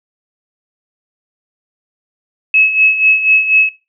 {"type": "tone with tremolo", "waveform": "sine", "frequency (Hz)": 2580, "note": "E7", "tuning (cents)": -38, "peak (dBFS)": -5, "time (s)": [2.54, 3.69], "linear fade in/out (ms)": 2, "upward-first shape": "sine", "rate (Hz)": 4.1, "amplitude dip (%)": 70, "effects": ["noise-tail reverb RT60 0.3 s tail -21 dB re dry"]}